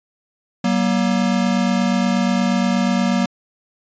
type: tone pair together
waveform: square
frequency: 189.31 / 237.7 Hz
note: F#3 / A#3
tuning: +40 / +34 cents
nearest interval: major third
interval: 394 cents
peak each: -19 dBFS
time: 0.64-3.26 s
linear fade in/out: 5 ms
effects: resampled to 16000 Hz